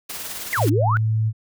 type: noise with tremolo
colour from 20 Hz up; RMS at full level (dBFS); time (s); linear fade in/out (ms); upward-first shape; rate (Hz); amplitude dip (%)
white; -30; 0.09-0.7; 10; sine; 19; 40
type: exponential two-way sweep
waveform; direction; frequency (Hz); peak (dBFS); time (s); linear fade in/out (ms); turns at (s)
sine; down then up; 2200 to 264.6 to 1540; -19; 0.53-0.97; 0; 0.69
type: tone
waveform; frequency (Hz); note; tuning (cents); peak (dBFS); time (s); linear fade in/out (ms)
sine; 110; A2; 0; -17; 0.57-1.33; 50
effects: none